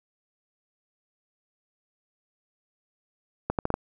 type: accelerating click train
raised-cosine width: 1 ms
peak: -11 dBFS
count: 5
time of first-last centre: 3.5-3.741 s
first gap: 88 ms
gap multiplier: 0.75
effects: none